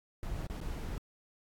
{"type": "noise with dropouts", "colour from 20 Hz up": "brown", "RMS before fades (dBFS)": -38, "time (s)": [0.23, 0.98], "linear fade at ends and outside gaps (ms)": 1, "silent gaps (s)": [[0.466, 0.499], [0.604, 0.612]], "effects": ["AAC 64 kbps"]}